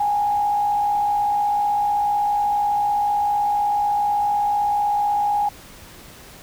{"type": "tone with frequency modulation", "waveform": "sine", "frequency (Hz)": 824, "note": "G#5", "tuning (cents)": -14, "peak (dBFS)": -17, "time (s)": [0, 5.49], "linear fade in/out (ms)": 5, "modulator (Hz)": 55.9, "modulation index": 0.36, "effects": ["pink hiss -43 dBFS RMS until 6.42 s"]}